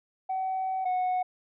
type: tone pair in turn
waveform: sine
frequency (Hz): 757 / 734.6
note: F#5 / F#5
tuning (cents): +39 / -13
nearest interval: minor second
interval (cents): 52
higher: first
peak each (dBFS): -26 / -22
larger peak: second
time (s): 0.29-0.85 / 0.85-1.23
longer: first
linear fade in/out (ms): 10
effects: tanh soft clip ceiling -24 dBFS